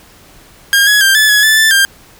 sawtooth tone with pitch steps, 1615 / 1681 / 1583 / 1733 / 1686 / 1750 / 1762 / 1594 Hz, G#6 / G#6 / G6 / A6 / G#6 / A6 / A6 / G6, -49 / +20 / +17 / -27 / +26 / -10 / +2 / +28 cents, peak -3 dBFS, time 0.73-1.85 s, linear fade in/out 0 ms, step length 140 ms, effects pink hiss -42 dBFS RMS until 2.19 s

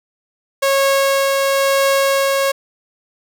sawtooth tone with tremolo, 548 Hz, C#5, 20 cents flat, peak -8 dBFS, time 0.62-2.52 s, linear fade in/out 10 ms, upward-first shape triangle, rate 1 Hz, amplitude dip 25%, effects none

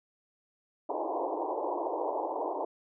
white band-pass noise, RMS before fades -33 dBFS, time 0.89-2.65 s, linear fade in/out 5 ms, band 300 to 1000 Hz, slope 96 dB/octave, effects none

